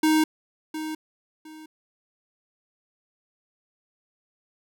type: tone with echo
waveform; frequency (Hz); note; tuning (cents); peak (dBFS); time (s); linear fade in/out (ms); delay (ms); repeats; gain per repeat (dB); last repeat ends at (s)
square; 312.1; D#4; +5; -18; 0.03-0.24; 5; 710; 2; -12; 1.66
effects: none